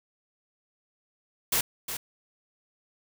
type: noise with echo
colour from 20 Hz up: white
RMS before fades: -25 dBFS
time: 1.52-1.61 s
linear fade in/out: 5 ms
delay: 360 ms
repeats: 1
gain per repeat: -9 dB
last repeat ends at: 1.97 s
effects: none